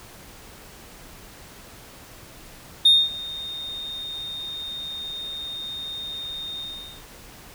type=tone with ADSR envelope; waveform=sine; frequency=3674 Hz; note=A#7; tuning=26 cents flat; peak=-8 dBFS; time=2.85-7.04 s; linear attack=8 ms; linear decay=230 ms; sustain=-22 dB; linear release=440 ms; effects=tanh soft clip ceiling -9 dBFS + pink hiss -45 dBFS RMS until 7.54 s